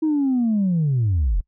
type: linear sweep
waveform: sine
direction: down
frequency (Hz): 320 to 35.67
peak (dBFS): -15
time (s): 0.02-1.41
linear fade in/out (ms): 10
effects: noise-tail reverb RT60 0.1 s tail -26 dB re dry + tanh soft clip ceiling -14 dBFS